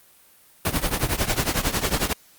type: noise with tremolo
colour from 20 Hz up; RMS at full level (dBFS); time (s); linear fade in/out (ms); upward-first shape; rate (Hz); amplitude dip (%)
pink; -20; 0.65-2.13; 2; triangle; 11; 90
effects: white hiss -54 dBFS RMS until 2.38 s + Opus 32 kbps